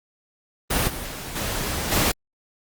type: noise with level steps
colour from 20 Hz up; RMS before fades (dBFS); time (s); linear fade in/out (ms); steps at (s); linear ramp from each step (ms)
pink; -21 / -31 / -34 / -27 / -20; 0.7-2.12; 10; 0.87 / 1.05 / 1.35 / 1.91; 20
effects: Opus 32 kbps